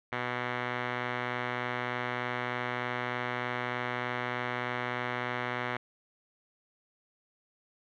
5% pulse tone with low-pass filter, 123.3 Hz, B2, 2 cents flat, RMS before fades -34 dBFS, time 0.12-5.77 s, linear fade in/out 5 ms, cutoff 2300 Hz, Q 7.4, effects none

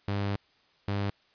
sawtooth tone pair in turn, 100.6 / 100.6 Hz, G2 / G2, +45 / +45 cents, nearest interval unison, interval 0 cents, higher neither, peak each -24 dBFS, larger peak neither, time 0.08-0.36 / 0.88-1.1 s, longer first, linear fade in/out 0 ms, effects white hiss -65 dBFS RMS until 1.34 s + resampled to 11025 Hz

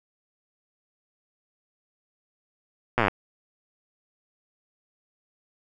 slowing click train, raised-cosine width 0.5 ms, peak -6 dBFS, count 12, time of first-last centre 2.98-3.082 s, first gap 8 ms, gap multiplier 1.03, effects none

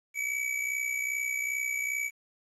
square tone with amplitude modulation, 2283 Hz, D7, 50 cents flat, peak -27 dBFS, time 0.14-2.11 s, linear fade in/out 50 ms, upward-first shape sine, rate 62.5 Hz, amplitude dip 65%, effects resampled to 32000 Hz + 10-bit

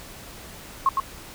sine tone with echo, 1080 Hz, C#6, 45 cents flat, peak -15 dBFS, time 0.86-0.89 s, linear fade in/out 2 ms, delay 110 ms, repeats 1, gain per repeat -4 dB, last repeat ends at 1 s, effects pink hiss -42 dBFS RMS until 1.34 s

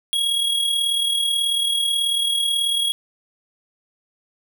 square tone with amplitude modulation, 3308 Hz, G#7, 8 cents flat, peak -17 dBFS, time 0.13-2.92 s, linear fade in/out 0 ms, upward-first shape sine, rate 38.3 Hz, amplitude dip 45%, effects none

